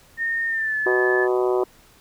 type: tone with pitch glide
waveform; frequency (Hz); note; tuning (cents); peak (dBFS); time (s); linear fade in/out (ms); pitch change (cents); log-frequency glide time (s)
sine; 1833 to 1730.1; A#6 to A6; -30 to -30; -21; 0.17-1.28; 50; -100; 0.47-0.77
type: harmonic tone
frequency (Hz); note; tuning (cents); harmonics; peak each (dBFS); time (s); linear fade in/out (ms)
124.4; B2; +13; 3 / 4 / 5 / 6 / 7 / 8 / 9 / 10; -19 / -27 / -28 / -31 / -36 / -31 / -38 / -38; 0.86-1.64; 5
effects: pink hiss -53 dBFS RMS until 2 s